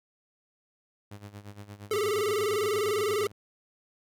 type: tone with tremolo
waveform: sawtooth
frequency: 102.3 Hz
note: G#2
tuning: 26 cents flat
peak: -36 dBFS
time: 1.11-3.32 s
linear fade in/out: 5 ms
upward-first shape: sine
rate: 8.6 Hz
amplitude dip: 80%
type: tone with vibrato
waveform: square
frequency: 415.3 Hz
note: G#4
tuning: in tune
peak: -26 dBFS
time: 1.91-3.27 s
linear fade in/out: 2 ms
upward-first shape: square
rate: 20 Hz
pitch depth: 86 cents each way
effects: none